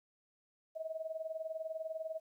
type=tone with tremolo; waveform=sine; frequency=640 Hz; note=D#5; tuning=49 cents sharp; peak=-35 dBFS; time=0.75-2.2 s; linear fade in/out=20 ms; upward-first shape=sine; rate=20 Hz; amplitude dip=80%; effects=12-bit